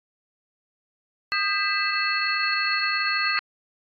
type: tone cluster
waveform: sine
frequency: 1233 / 1593 / 1996 / 2634 / 4327 Hz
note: D#6 / G6 / B6 / E7 / C#8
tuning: -16 / +27 / +18 / -2 / -43 cents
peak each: -28 dBFS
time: 1.32-3.39 s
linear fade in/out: 0 ms
effects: AAC 32 kbps